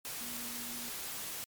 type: tone in noise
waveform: sine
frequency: 239.8 Hz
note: A#3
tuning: 49 cents sharp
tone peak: -48 dBFS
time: 0.21-0.89 s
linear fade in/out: 0 ms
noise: white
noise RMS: -41 dBFS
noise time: 0.05-1.44 s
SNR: -10 dB
effects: MP3 96 kbps